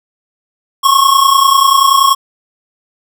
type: tone pair together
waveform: square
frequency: 1077.7 / 1108 Hz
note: C#6 / C#6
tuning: -49 / -1 cents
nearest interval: unison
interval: 48 cents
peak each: -10 dBFS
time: 0.83-2.15 s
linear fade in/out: 20 ms
effects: none